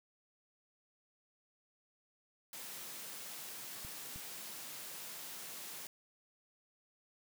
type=high-pass noise; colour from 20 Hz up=white; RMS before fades=-47 dBFS; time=2.53-5.87 s; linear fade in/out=2 ms; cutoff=120 Hz; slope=96 dB/octave
type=clicks; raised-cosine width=5 ms; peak=-38 / -38 dBFS; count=2; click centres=3.849 / 4.16 s
effects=none